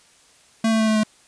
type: tone with pitch steps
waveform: square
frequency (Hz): 223.9 / 221.7 / 219.5 / 217.4 / 215.3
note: A3 / A3 / A3 / A3 / A3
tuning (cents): +30 / +13 / -4 / -21 / -37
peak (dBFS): -17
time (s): 0.64-1.035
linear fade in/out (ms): 5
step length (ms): 79
effects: white hiss -54 dBFS RMS until 1.27 s + resampled to 22050 Hz